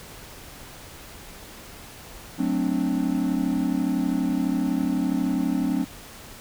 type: chord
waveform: triangle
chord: D dominant seventh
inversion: first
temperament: equal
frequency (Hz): 185 / 220 / 261.6 / 293.7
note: F#3 / A3 / C4 / D4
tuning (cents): 0 / 0 / 0 / 0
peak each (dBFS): -26 / -28 / -23 / -25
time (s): 2.38-5.85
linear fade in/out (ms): 20
effects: pink hiss -43 dBFS RMS until 6.4 s